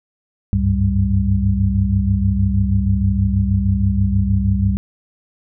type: tone cluster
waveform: sine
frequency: 67.2 / 95 / 101.3 / 195.7 Hz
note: C2 / F#2 / G#2 / G3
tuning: +47 / +46 / -43 / -3 cents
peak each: -19 dBFS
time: 0.53-4.77 s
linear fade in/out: 0 ms
effects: none